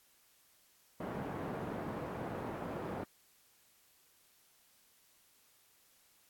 pink band-pass noise, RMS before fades -41 dBFS, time 1-3.04 s, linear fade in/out 5 ms, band 140 to 980 Hz, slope 12 dB/octave, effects white hiss -68 dBFS RMS until 6.29 s + AAC 64 kbps

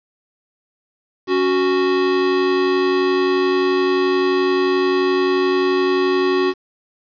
square tone pair together, 278.5 / 370 Hz, C#4 / F#4, +8 / 0 cents, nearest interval perfect fourth, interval 492 cents, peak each -23 / -16 dBFS, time 1.27-6.54 s, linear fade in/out 50 ms, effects resampled to 11025 Hz + 7-bit

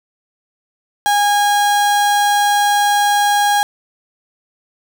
35% pulse tone, 820 Hz, G#5, 22 cents flat, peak -10 dBFS, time 1.06-3.63 s, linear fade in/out 0 ms, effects none

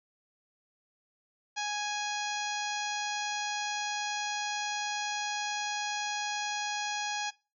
harmonic tone, 830.6 Hz, G#5, in tune, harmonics 1 / 2 / 3 / 4 / 5 / 6 / 7 / 8, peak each -35 / -38 / -40 / -41 / -42 / -43 / -43 / -44 dBFS, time 1.56-7.31 s, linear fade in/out 20 ms, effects noise-tail reverb RT60 0.3 s tail -21 dB re dry

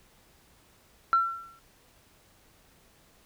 sine tone with exponential decay, 1353 Hz, E6, 45 cents sharp, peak -16 dBFS, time 1.13-1.59 s, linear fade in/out 0 ms, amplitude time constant 99 ms, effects tanh soft clip ceiling -14 dBFS + pink hiss -61 dBFS RMS until 3.25 s

